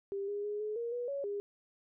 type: tone with pitch steps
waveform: sine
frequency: 396.5 / 408.8 / 415.7 / 425.6 / 469 / 485.5 / 559 / 406.2 Hz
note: G4 / G#4 / G#4 / G#4 / A#4 / B4 / C#5 / G#4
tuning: +20 / -27 / +2 / +42 / +11 / -30 / +14 / -38 cents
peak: -34 dBFS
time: 0.12-1.4 s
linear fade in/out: 0 ms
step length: 160 ms
effects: none